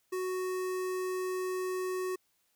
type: tone with notch filter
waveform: square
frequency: 370 Hz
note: F#4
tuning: in tune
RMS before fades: -34 dBFS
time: 0.12-2.16 s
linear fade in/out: 10 ms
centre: 3600 Hz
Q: 1.3
effects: white hiss -74 dBFS RMS until 2.55 s